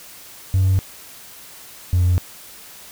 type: tone pair in turn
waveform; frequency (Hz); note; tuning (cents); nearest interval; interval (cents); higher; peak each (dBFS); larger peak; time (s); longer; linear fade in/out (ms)
triangle; 94.5 / 89.2; F#2 / F2; +37 / +37; minor second; 100; first; -10; neither; 0.54-0.79 / 1.93-2.18; neither; 0
effects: tanh soft clip ceiling -9 dBFS + white hiss -41 dBFS RMS until 2.91 s